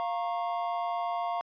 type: chord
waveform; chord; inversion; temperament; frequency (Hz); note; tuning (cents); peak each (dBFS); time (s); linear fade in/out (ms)
triangle; Bb minor; second; equal with one note detuned; 698.5 / 932.3 / 1093.5; F5 / Bb5 / Db6; 0 / 0 / -24; -29 / -34 / -34; 0-1.41; 0
effects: resampled to 11025 Hz